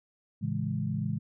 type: chord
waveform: sine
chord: A major seventh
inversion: none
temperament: equal with one note detuned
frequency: 111.21 / 138.59 / 164.81 / 207.7 Hz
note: A2 / C#3 / E3 / G#3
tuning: +19 / 0 / 0 / 0 cents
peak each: -34 dBFS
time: 0.41-1.19 s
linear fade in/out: 20 ms
effects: none